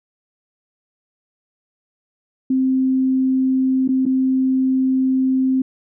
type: tone with dropouts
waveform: sine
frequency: 261.6 Hz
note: C4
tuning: in tune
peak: -14 dBFS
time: 2.5-5.62 s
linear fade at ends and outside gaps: 5 ms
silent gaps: 3.878-3.888 / 4.055-4.062 s
effects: none